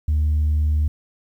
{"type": "tone", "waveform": "sine", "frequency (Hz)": 75.9, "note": "D#2", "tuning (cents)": -42, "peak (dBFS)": -14, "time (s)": [0.08, 0.88], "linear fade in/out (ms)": 5, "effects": ["tanh soft clip ceiling -14 dBFS", "9-bit"]}